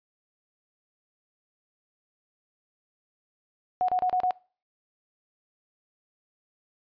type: tone bursts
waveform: sine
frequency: 733 Hz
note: F#5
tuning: 16 cents flat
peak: -21 dBFS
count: 5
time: 3.81-4.308 s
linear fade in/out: 0 ms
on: 74 ms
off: 32 ms
effects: noise-tail reverb RT60 0.4 s tail -24 dB re dry + resampled to 11025 Hz